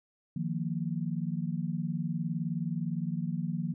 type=chord; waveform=sine; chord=Eb suspended second; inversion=none; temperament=just; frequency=155.56 / 175.01 / 233.3 Hz; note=Eb3 / F3 / Bb3; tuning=0 / +4 / +2 cents; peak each=-34 / -33 / -37 dBFS; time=0.36-3.74 s; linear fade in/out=5 ms; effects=none